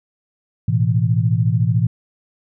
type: chord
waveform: sine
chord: A suspended second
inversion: none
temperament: just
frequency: 110 / 123.75 / 165 Hz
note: A2 / B2 / E3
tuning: 0 / +4 / +2 cents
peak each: -17 / -18 / -20 dBFS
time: 0.68-1.87 s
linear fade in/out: 5 ms
effects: none